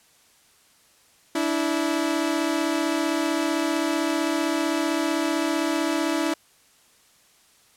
sawtooth tone pair together, 290.8 / 326.4 Hz, D4 / E4, -17 / -17 cents, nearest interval major second, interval 200 cents, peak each -22 / -20 dBFS, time 1.35-6.34 s, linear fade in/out 5 ms, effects white hiss -58 dBFS RMS until 7.76 s + low-pass 11000 Hz 12 dB/octave

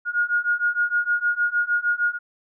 sine beating tone pair, 1430 / 1436.5 Hz, F6 / F6, +41 / +48 cents, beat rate 6.5 Hz, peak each -23 / -22 dBFS, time 0.05-2.19 s, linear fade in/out 50 ms, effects none

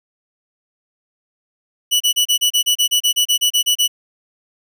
sawtooth tone bursts, 2953 Hz, F#7, 4 cents flat, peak -9 dBFS, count 16, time 1.91-3.879 s, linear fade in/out 20 ms, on 94 ms, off 31 ms, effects none

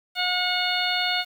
harmonic tone with a mistuned harmonic, 722 Hz, F#5, 43 cents flat, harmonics 1 / 2 / 3 / 4 / 5 / 6, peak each -29 / -29 / -29 / -29 / -29 / -29 dBFS, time 0.15-1.25 s, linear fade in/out 50 ms, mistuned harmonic 3, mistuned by +18 cents, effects 8-bit

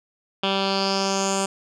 10% pulse tone with low-pass filter sweep, 194.7 Hz, G3, 12 cents flat, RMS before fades -23 dBFS, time 0.43-1.46 s, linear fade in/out 5 ms, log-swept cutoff 3400 to 8000 Hz, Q 4.8, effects none

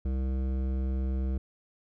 triangle tone with hard clipping, 65.41 Hz, C2, in tune, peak -29 dBFS, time 0.05-1.38 s, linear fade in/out 5 ms, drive 17 dB, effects none

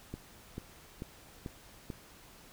click train, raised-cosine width 3 ms, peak -26 dBFS, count 5, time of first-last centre 0.14-1.902 s, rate 2.27 Hz, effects pink hiss -56 dBFS RMS until 2.52 s

